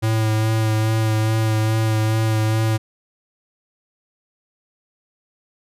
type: tone with vibrato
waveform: square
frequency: 110 Hz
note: A2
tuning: in tune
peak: -17 dBFS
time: 0.02-2.78 s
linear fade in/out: 20 ms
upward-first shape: sine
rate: 2.4 Hz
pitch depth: 19 cents each way
effects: resampled to 32000 Hz